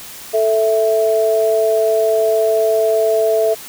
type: tone pair together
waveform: sine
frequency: 440 / 659.3 Hz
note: A4 / E5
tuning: 0 / 0 cents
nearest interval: perfect fifth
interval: 700 cents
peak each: -15 / -14 dBFS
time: 0.33-3.55 s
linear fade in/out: 20 ms
effects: white hiss -34 dBFS RMS until 3.68 s